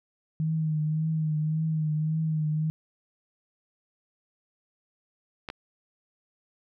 sine tone with vibrato, 156.2 Hz, D#3, 7 cents sharp, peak -24 dBFS, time 0.4-2.7 s, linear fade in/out 0 ms, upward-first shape triangle, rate 1.8 Hz, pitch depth 45 cents each way
clicks, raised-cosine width 0.3 ms, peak -19 dBFS, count 2, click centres 5.488 / 5.501 s
effects none

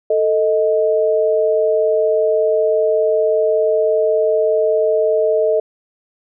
sine tone pair together, 442.6 / 626 Hz, A4 / D#5, +10 / +10 cents, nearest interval tritone, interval 600 cents, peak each -15 dBFS, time 0.1-5.6 s, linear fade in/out 5 ms, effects none

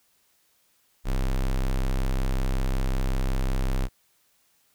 square tone, 32.7 Hz, C1, in tune, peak -23 dBFS, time 1.04-3.89 s, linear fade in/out 50 ms, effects white hiss -66 dBFS RMS until 4.74 s

